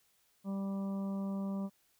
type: harmonic tone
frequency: 196 Hz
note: G3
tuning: in tune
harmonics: 1 / 2 / 3 / 4 / 5 / 6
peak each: -34 / -51 / -47 / -57 / -53 / -55 dBFS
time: 0.44-1.7 s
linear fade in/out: 50 ms
effects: white hiss -72 dBFS RMS until 1.99 s